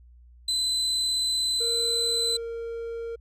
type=tone; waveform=35% pulse; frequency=4031 Hz; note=B7; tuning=35 cents sharp; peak=-22 dBFS; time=0.48-2.37 s; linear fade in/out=5 ms
type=tone with pitch glide; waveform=triangle; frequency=465.7 to 462.2 Hz; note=A#4 to A#4; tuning=-2 to -15 cents; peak=-29 dBFS; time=1.6-3.16 s; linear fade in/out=10 ms; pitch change=-13 cents; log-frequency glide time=2-2.46 s
effects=added 60 Hz sine -49 dBFS peak until 3.2 s + resampled to 32000 Hz